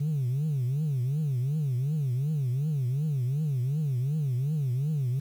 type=tone with vibrato; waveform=sine; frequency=138.59 Hz; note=C#3; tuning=in tune; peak=-23 dBFS; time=0-5.2 s; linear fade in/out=10 ms; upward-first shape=triangle; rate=2.7 Hz; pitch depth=260 cents each way; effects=tanh soft clip ceiling -23 dBFS + 9-bit